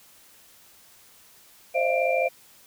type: tone cluster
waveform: sine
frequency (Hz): 524 / 603 / 628 / 682 / 2372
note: C5 / D5 / D#5 / F5 / D7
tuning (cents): +2 / +46 / +16 / -41 / +17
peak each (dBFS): -25 / -33 / -29 / -25 / -28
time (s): 1.74-2.29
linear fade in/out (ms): 20
effects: white hiss -54 dBFS RMS until 2.66 s